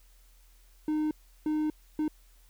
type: tone bursts at uneven times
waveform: triangle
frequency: 306.6 Hz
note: D#4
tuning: 25 cents flat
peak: -24 dBFS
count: 3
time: 0.88-1.11 / 1.46-1.7 / 1.99-2.08 s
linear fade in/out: 2 ms
effects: added 41 Hz sine -56 dBFS peak until 2.49 s + white hiss -65 dBFS RMS until 2.49 s